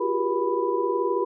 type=tone cluster; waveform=sine; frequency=349.3 / 382.6 / 401.4 / 479.4 / 990 Hz; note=F4 / G4 / G4 / A#4 / B5; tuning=0 / -42 / +41 / +48 / +4 cents; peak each=-28 dBFS; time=0-1.25 s; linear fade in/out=10 ms; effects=none